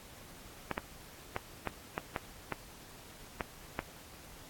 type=clicks; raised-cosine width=0.5 ms; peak=-17 dBFS; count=9; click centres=0.713 / 0.779 / 1.364 / 1.673 / 1.979 / 2.162 / 2.523 / 3.408 / 3.791 s; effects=pink hiss -53 dBFS RMS until 4.49 s + AAC 64 kbps